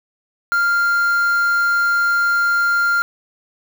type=tone with quantisation; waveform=triangle; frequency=1398 Hz; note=F6; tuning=1 cent sharp; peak=-12 dBFS; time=0.52-3.02 s; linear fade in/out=0 ms; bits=5; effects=none